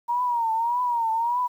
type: tone with vibrato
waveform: sine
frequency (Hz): 940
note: A#5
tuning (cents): +14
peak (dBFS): -21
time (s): 0.08-1.48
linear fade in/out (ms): 20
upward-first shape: triangle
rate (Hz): 1.7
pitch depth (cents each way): 110
effects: 9-bit